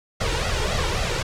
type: noise with flanger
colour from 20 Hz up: pink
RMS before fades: -23 dBFS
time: 0.2-1.23 s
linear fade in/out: 10 ms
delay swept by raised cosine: 1.5 to 2.2 ms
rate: 3.7 Hz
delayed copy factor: +0.8
effects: low-pass 6000 Hz 12 dB/octave